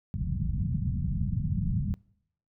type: low-pass noise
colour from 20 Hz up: white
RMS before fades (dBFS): -29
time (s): 0.14-1.94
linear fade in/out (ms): 0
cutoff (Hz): 190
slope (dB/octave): 48
effects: noise-tail reverb RT60 0.7 s tail -25 dB re dry